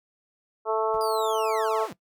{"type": "harmonic tone", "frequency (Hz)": 220, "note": "A3", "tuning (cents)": 0, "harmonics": [2, 3, 4, 5, 6], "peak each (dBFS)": [-25, -28, -29, -31, -33], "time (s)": [0.65, 1.88], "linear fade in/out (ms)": 50}
{"type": "noise with exponential decay", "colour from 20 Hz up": "brown", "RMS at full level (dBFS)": -37, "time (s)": [0.94, 1.04], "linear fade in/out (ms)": 0, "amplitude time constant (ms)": 21}
{"type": "linear sweep", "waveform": "sawtooth", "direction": "down", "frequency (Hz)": [4886, 125.6], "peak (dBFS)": -33, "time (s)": [1.01, 1.93], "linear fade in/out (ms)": 0}
{"effects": ["noise-tail reverb RT60 0.1 s tail -18 dB re dry"]}